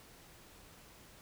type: silence
effects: pink hiss -58 dBFS RMS until 1.21 s